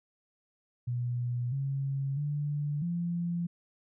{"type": "tone with pitch steps", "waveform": "sine", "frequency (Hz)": [122, 137.1, 146.5, 172.1], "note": ["B2", "C#3", "D3", "F3"], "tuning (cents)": [-21, -19, -4, -25], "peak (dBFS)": -29, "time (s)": [0.87, 3.47], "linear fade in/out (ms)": 10, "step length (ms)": 650, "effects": []}